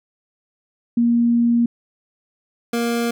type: tone pair in turn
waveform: sine / 25% pulse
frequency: 235.9 / 234.9 Hz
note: A#3 / A#3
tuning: +21 / +13 cents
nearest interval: unison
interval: 8 cents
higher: first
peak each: -13 / -15 dBFS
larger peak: first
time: 0.97-1.66 / 2.73-3.11 s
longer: first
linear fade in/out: 5 ms
effects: none